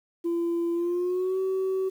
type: tone with pitch glide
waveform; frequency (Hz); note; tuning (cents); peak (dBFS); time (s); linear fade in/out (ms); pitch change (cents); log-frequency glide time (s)
sine; 340 to 379.4; F4 to F#4; -46 to +43; -22; 0.24-1.9; 20; +189; 0.74-1.39
effects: tanh soft clip ceiling -22 dBFS + 9-bit